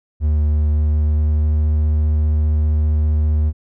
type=tone with pitch glide; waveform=triangle; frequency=75.3 to 76.26 Hz; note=D2 to D#2; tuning=+44 to -34 cents; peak=-11 dBFS; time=0.2-3.53 s; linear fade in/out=50 ms; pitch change=+22 cents; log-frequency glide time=0.66-1.63 s; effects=none